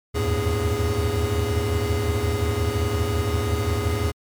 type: tone cluster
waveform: square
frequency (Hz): 77.3 / 82.9 / 98.2 / 110 / 414.4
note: D#2 / E2 / G2 / A2 / G#4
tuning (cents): -11 / +10 / +4 / 0 / -4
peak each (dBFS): -28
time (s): 0.14-4.12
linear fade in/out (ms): 20
effects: MP3 96 kbps